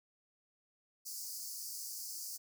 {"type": "high-pass noise", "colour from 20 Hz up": "pink", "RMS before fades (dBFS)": -44, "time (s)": [1.05, 2.38], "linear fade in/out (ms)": 20, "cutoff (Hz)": 4600, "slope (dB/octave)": 96, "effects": []}